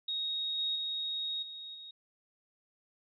sine tone with level steps, 3756 Hz, A#7, 12 cents sharp, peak -32 / -30 / -33 / -42 / -45 dBFS, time 0.08-1.91 s, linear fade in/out 5 ms, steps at 0.58 / 0.75 / 1.42 / 1.74 s, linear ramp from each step 10 ms, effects none

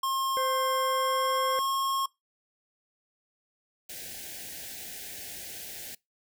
square tone with pitch glide, 1070 to 1082.4 Hz, C6 to C#6, +38 to -42 cents, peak -27 dBFS, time 0.03-2.06 s, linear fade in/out 5 ms, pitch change +20 cents, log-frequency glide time 0.7-1.62 s
harmonic tone, 520 Hz, C5, 11 cents flat, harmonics 1 / 3 / 4, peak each -30 / -40 / -42 dBFS, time 0.37-1.59 s, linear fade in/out 0 ms
white band-stop noise, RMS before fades -41 dBFS, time 3.89-5.95 s, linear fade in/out 5 ms, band 840 to 1500 Hz, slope 96 dB/octave
effects noise-tail reverb RT60 0.2 s tail -23 dB re dry

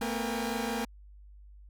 sawtooth tone cluster, 224.5 / 249.9 / 471.8 / 808 Hz, A3 / B3 / A#4 / G#5, +35 / +21 / +21 / -48 cents, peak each -30 / -33 / -34 / -34 dBFS, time 0.01-0.85 s, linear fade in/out 5 ms, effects added 50 Hz sine -49 dBFS peak until 1.69 s

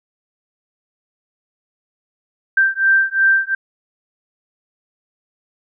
sine beating tone pair, 1568 / 1570.8 Hz, G6 / G6, 0 / +3 cents, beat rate 2.8 Hz, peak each -15 dBFS, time 2.57-3.55 s, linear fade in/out 5 ms, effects none

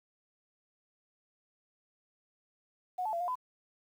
sine tone with pitch steps, 731 / 869 / 681 / 710 / 1007 Hz, F#5 / A5 / F5 / F5 / B5, -21 / -22 / -44 / +28 / +33 cents, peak -31 dBFS, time 2.98-3.355 s, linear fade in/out 10 ms, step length 75 ms, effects 10-bit

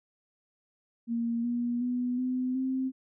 sine tone with pitch steps, 233.1 / 239.9 / 247 / 254.2 / 261.6 Hz, A#3 / A#3 / B3 / C4 / C4, 0 / +50 / 0 / -50 / 0 cents, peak -27 dBFS, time 1.07-2.92 s, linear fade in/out 50 ms, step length 370 ms, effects none

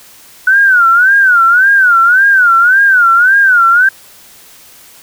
sine tone with vibrato, 1480 Hz, F#6, in tune, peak -4 dBFS, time 0.47-3.89 s, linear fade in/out 5 ms, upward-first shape sine, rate 1.8 Hz, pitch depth 160 cents each way, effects white hiss -39 dBFS RMS until 5.02 s

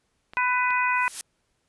clicks, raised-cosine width 0.3 ms, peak -25 dBFS, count 2, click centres 0.335 / 0.706 s
harmonic tone, 498.3 Hz, B4, 15 cents sharp, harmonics 2 / 3 / 4 / 5, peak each -24 / -27 / -28 / -27 dBFS, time 0.37-1.08 s, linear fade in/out 0 ms
blue noise with exponential growth, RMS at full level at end -27 dBFS, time 0.88-1.21 s, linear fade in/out 0 ms, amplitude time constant 70 ms
effects pink hiss -72 dBFS RMS until 1.68 s + resampled to 24000 Hz

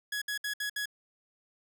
sawtooth tone bursts, 1677 Hz, G#6, 16 cents sharp, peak -28 dBFS, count 5, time 0.12-0.857 s, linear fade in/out 5 ms, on 97 ms, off 63 ms, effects none

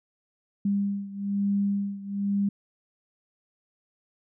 sine beating tone pair, 200 / 201.1 Hz, G3 / G3, +35 / +44 cents, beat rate 1.1 Hz, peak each -26 / -29 dBFS, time 0.65-2.49 s, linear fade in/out 5 ms, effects none

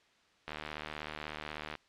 click train, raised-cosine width 0.3 ms, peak -23 dBFS, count 98, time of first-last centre 0.48-1.753 s, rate 76.2 Hz, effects white hiss -67 dBFS RMS until 1.88 s + low-pass 4000 Hz 12 dB/octave

